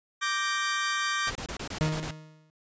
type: chord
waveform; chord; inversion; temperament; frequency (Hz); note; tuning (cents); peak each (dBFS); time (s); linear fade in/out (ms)
sawtooth; G minor; second; equal; 1174.7 / 1568 / 1864.7; D6 / G6 / Bb6; 0 / 0 / 0; -26 / -27 / -30; 0.21-1.31; 20
type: noise bursts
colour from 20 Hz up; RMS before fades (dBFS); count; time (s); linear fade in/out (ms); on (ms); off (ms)
pink; -36; 8; 1.27-2.109; 2; 83; 25
type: tone with exponential decay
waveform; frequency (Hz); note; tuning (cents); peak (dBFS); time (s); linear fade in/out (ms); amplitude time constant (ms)
40% pulse; 155.56; D#3; 0; -21; 1.81-2.5; 0; 150
effects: resampled to 16000 Hz